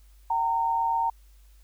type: tone pair together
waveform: sine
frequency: 769.8 / 918 Hz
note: G5 / A#5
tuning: -32 / -27 cents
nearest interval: minor third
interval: 305 cents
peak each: -30 / -23 dBFS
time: 0.3-1.1 s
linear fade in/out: 5 ms
effects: added 50 Hz sine -51 dBFS peak until 1.63 s + white hiss -65 dBFS RMS until 1.63 s